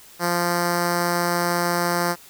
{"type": "tone with notch filter", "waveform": "5% pulse", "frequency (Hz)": 174, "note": "F3", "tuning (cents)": -6, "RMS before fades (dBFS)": -22, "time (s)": [0.19, 2.16], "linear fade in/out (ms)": 50, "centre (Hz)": 2600, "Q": 1.2, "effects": ["white hiss -47 dBFS RMS until 2.29 s"]}